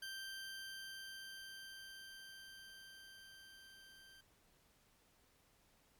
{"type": "tone with level ramp", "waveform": "20% pulse", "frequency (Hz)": 1568, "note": "G6", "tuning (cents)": 0, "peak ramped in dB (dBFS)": [-40, -55], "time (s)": [0.02, 4.21], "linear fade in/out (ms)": 5, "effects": ["pink hiss -72 dBFS RMS until 5.99 s", "MP3 96 kbps"]}